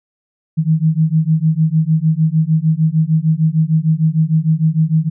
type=beating tone pair; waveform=sine; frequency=155.56 / 162.16 Hz; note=D#3 / E3; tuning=0 / -28 cents; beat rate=6.6 Hz; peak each=-14 dBFS; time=0.57-5.1 s; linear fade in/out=20 ms; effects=none